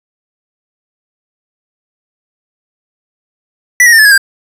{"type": "tone with pitch steps", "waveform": "square", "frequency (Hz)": [1966, 1884.8, 1807, 1732.4, 1660.9, 1592.3], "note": ["B6", "A#6", "A6", "A6", "G#6", "G6"], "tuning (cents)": [-8, 19, 46, -27, 0, 27], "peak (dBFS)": -3, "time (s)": [3.8, 4.178], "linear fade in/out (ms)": 2, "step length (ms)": 63, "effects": ["resampled to 32000 Hz"]}